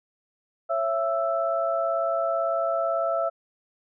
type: tone cluster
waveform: sine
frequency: 549 / 667 / 1322 Hz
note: C#5 / E5 / E6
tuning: -17 / +20 / +5 cents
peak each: -30 / -24 / -29 dBFS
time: 0.69-3.3 s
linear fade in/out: 20 ms
effects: none